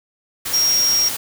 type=tone in noise; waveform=sine; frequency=5600 Hz; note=F8; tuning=4 cents sharp; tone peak=-14 dBFS; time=0.53-1.09 s; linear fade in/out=10 ms; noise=white; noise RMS=-25 dBFS; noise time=0.45-1.17 s; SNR=+8 dB; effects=none